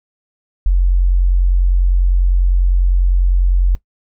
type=tone; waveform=sine; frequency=45 Hz; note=F#1; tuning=47 cents flat; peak=-9 dBFS; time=0.66-3.75 s; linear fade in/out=0 ms; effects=noise-tail reverb RT60 0.1 s tail -18 dB re dry